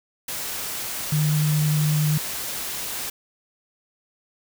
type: tone in noise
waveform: sine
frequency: 151.7 Hz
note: D#3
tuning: 44 cents flat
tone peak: -18 dBFS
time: 1.12-2.18 s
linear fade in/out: 5 ms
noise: white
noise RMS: -30 dBFS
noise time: 0.28-3.1 s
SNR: +9 dB
effects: none